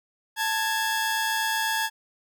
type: tone pair together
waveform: sawtooth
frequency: 884.6 / 1661.2 Hz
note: A5 / G#6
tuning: +9 / 0 cents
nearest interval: major seventh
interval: 1091 cents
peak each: -23 dBFS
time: 0.36-1.9 s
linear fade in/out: 50 ms
effects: none